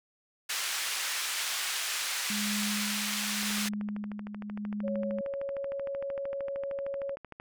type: band-pass noise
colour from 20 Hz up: pink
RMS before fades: -33 dBFS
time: 0.49-3.69 s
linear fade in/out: 10 ms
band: 1700 to 11000 Hz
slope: 12 dB/octave
type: tone with tremolo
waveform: sine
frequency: 207.7 Hz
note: G#3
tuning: in tune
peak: -31 dBFS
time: 2.3-5.21 s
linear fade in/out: 2 ms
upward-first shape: sine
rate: 0.87 Hz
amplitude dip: 55%
type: click train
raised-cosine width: 0.5 ms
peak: -28 dBFS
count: 53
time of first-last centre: 3.43-7.399 s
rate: 13.1 Hz
type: tone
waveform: sine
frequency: 554.4 Hz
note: C#5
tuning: in tune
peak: -32 dBFS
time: 4.83-7.16 s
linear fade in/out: 20 ms
effects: none